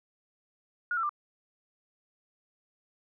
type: tone with pitch steps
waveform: sine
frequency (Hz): 1438 / 1341 / 1189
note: F#6 / E6 / D6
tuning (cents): -50 / +29 / +21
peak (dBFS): -27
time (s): 0.91-1.093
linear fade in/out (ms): 2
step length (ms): 61
effects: none